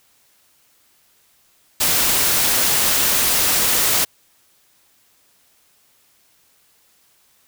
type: noise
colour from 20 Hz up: white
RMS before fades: -17 dBFS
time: 1.8-4.05 s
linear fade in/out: 10 ms
effects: white hiss -58 dBFS RMS until 7.47 s